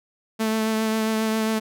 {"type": "tone with vibrato", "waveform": "sawtooth", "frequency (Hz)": 220, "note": "A3", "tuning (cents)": 0, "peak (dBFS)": -17, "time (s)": [0.39, 1.6], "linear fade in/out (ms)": 20, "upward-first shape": "triangle", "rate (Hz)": 7.4, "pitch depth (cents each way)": 19, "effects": []}